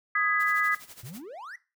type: chord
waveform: sine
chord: G# minor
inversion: second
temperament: just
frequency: 1245.9 / 1661.2 / 1993.5 Hz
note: D#6 / G#6 / B6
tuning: +2 / 0 / +16 cents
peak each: -27 dBFS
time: 0.15-0.75 s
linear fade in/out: 5 ms
type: noise with tremolo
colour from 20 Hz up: white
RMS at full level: -45 dBFS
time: 0.39-1.22 s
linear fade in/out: 20 ms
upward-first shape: sine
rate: 12 Hz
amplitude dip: 80%
type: exponential sweep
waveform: triangle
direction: up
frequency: 107.8 to 2050 Hz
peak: -37 dBFS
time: 1.03-1.56 s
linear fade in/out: 5 ms
effects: noise-tail reverb RT60 0.3 s tail -18 dB re dry